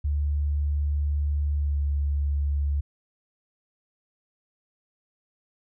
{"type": "tone with pitch glide", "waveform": "sine", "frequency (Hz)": [72.9, 71.61], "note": ["D2", "D2"], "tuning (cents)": [-12, -43], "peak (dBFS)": -22, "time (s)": [0.04, 2.81], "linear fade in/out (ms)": 10, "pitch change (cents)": -31, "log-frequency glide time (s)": [1.57, 1.79], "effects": []}